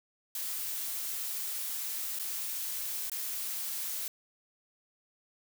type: noise with dropouts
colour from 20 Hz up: blue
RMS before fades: -36 dBFS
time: 0.35-4.08 s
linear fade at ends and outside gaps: 2 ms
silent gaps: 2.189-2.196 / 3.098-3.117 s
effects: none